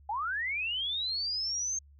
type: linear sweep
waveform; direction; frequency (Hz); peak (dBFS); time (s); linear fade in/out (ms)
sine; up; 784 to 6430; -30; 0.09-1.79; 5
effects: added 71 Hz sine -54 dBFS peak until 1.99 s